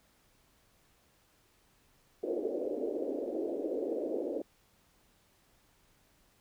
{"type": "band-pass noise", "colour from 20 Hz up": "white", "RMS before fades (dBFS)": -35, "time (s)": [2.23, 4.42], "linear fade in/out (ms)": 5, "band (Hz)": [280, 560], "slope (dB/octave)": 48, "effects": ["pink hiss -68 dBFS RMS until 6.4 s"]}